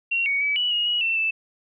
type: tone with pitch steps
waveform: sine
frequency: 2742 / 2237 / 2289 / 2948 / 2875 / 2909 / 2686 / 2641 Hz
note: F7 / C#7 / D7 / F#7 / F7 / F#7 / E7 / E7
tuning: -32 / +15 / -45 / -7 / +50 / -30 / +32 / +3 cents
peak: -20 dBFS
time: 0.11-1.31 s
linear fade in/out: 10 ms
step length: 150 ms
effects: none